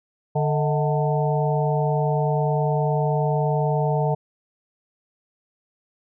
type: harmonic tone with a mistuned harmonic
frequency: 148.3 Hz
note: D3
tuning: 17 cents sharp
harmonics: 1 / 3 / 4 / 5 / 6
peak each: -21 / -26 / -27 / -28 / -29 dBFS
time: 0.35-4.15 s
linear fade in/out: 10 ms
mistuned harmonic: 4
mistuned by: +110 cents
effects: none